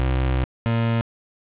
30% pulse tone pair in turn, 64.7 / 115.28 Hz, C2 / A#2, -19 / -19 cents, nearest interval minor seventh, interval 1000 cents, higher second, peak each -16 dBFS, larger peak neither, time 0-0.44 / 0.66-1.01 s, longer first, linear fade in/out 0 ms, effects resampled to 8000 Hz + 7-bit

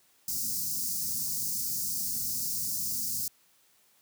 white band-stop noise, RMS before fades -32 dBFS, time 0.28-3.28 s, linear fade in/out 2 ms, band 260 to 4800 Hz, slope 48 dB/octave, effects white hiss -65 dBFS RMS until 4.01 s + high-pass 80 Hz 12 dB/octave

